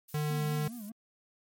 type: noise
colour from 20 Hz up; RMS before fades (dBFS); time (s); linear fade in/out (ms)
violet; -49; 0.08-0.9; 10
type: tone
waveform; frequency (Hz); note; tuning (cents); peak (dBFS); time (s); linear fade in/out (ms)
square; 150.4; D3; +42; -30; 0.14-0.68; 5
type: tone with vibrato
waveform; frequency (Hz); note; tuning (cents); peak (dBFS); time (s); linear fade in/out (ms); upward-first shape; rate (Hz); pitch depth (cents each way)
triangle; 222.5; A3; +20; -38; 0.3-0.92; 5; sine; 5; 170
effects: MP3 64 kbps